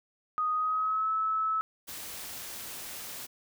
sine tone with pitch glide, 1244.5 to 1301.1 Hz, D#6 to E6, 0 to -23 cents, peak -26 dBFS, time 0.38-1.61 s, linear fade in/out 0 ms, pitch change +77 cents, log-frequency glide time 0.53-1.1 s
white noise, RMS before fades -41 dBFS, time 1.87-3.27 s, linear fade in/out 20 ms
effects none

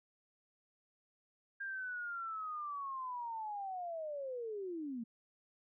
sine linear sweep, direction down, 1609 to 220 Hz, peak -39 dBFS, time 1.6-5.04 s, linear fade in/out 10 ms, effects none

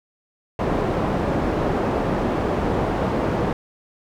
white low-pass noise, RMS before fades -22 dBFS, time 0.59-3.53 s, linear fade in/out 2 ms, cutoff 600 Hz, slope 12 dB/octave, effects none

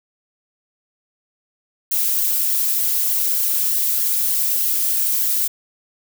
violet noise with flanger, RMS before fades -19 dBFS, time 1.91-5.48 s, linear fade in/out 10 ms, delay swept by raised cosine 0.79 to 2.79 ms, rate 3.3 Hz, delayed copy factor -0.55, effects none

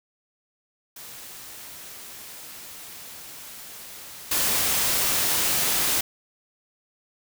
white noise with level steps, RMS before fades -41 / -23 dBFS, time 0.96-6.01 s, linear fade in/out 5 ms, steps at 4.31 s, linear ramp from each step 5 ms, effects none

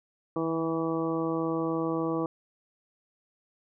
harmonic tone with a mistuned harmonic, 163.3 Hz, E3, 16 cents flat, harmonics 1 / 2 / 3 / 4 / 5 / 6 / 7, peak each -36 / -29 / -32 / -39 / -41 / -41 / -37 dBFS, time 0.36-2.26 s, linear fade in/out 2 ms, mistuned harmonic 1, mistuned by -21 cents, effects none

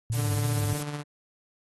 sine tone with vibrato, 110 Hz, A2, in tune, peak -25 dBFS, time 0.1-0.73 s, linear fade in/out 0 ms, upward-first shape triangle, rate 3.2 Hz, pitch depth 150 cents each way
sawtooth tone with tremolo, 146.83 Hz, D3, in tune, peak -26 dBFS, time 0.12-1.04 s, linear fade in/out 50 ms, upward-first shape sine, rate 16 Hz, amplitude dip 45%
blue noise, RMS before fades -35 dBFS, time 0.12-0.83 s, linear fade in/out 5 ms
effects AAC 32 kbps

